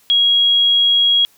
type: tone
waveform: sine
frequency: 3300 Hz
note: G#7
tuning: 12 cents flat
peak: -10 dBFS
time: 0.1-1.25 s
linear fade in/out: 0 ms
effects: white hiss -53 dBFS RMS until 1.37 s